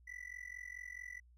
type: tone with amplitude modulation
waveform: triangle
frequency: 1975.5 Hz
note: B6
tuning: in tune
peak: -40 dBFS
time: 0.07-1.2 s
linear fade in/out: 10 ms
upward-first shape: sine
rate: 44.6 Hz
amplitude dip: 95%
effects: added 60 Hz sine -61 dBFS peak until 1.37 s